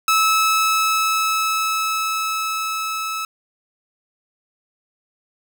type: tone with level ramp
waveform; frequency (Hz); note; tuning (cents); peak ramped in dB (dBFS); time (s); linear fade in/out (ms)
sawtooth; 1301; E6; -23; -10 to -20; 0.08-3.25; 2
effects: none